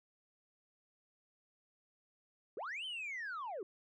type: linear two-way sweep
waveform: sine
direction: up then down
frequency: 342.3 to 3136 to 342.3 Hz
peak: -38 dBFS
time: 2.57-3.63 s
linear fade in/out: 2 ms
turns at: 2.85 s
effects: tanh soft clip ceiling -38 dBFS